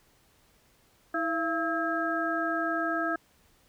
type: harmonic tone with a mistuned harmonic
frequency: 324.1 Hz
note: E4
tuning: 29 cents flat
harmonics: 1 / 2 / 4 / 5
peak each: -32 / -32 / -32 / -32 dBFS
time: 1.14-3.16 s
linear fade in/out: 5 ms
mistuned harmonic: 2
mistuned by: +78 cents
effects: pink hiss -64 dBFS RMS until 3.68 s